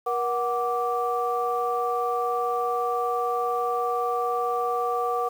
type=tone cluster; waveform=sine; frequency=477.5 / 740 / 1169 Hz; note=A#4 / F#5 / D6; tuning=+42 / 0 / -8 cents; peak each=-27 dBFS; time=0.06-5.29 s; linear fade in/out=10 ms; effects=tanh soft clip ceiling -13 dBFS + 8-bit